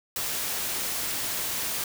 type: noise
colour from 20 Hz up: white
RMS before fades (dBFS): -30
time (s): 0.16-1.84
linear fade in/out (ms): 2
effects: none